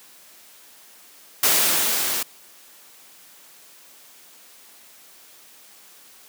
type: noise with level ramp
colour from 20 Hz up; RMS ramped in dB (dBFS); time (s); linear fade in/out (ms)
white; -17 to -25; 1.43-2.23; 5
effects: white hiss -49 dBFS RMS until 6.28 s + high-pass 200 Hz 12 dB/octave